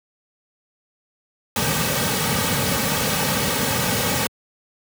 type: noise with comb filter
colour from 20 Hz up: pink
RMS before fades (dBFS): -21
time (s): 1.56-4.27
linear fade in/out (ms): 2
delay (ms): 2.9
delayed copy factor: -0.7
effects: high-pass 100 Hz 12 dB/octave